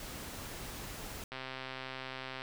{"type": "noise", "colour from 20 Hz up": "pink", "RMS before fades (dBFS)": -44, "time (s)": [0, 1.24], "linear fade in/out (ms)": 2}
{"type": "click train", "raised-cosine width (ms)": 0.3, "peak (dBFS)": -25, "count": 145, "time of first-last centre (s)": [1.32, 2.419], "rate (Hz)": 131}
{"effects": []}